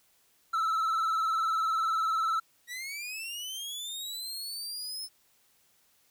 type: tone with vibrato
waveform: triangle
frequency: 1318.5 Hz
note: E6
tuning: in tune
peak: -24 dBFS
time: 0.53-2.4 s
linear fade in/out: 10 ms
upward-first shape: sine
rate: 20 Hz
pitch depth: 57 cents each way
type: linear sweep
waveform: sawtooth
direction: up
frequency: 1900 to 5274 Hz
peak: -33 dBFS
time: 2.67-5.09 s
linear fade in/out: 50 ms
effects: white hiss -67 dBFS RMS until 6.1 s